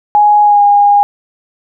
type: tone with pitch glide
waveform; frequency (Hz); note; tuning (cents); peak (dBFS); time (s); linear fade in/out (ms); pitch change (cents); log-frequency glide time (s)
sine; 833 to 815.9; G#5 to G#5; +5 to -31; -4; 0.15-1.03; 0; -36; 0.43-0.62
effects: none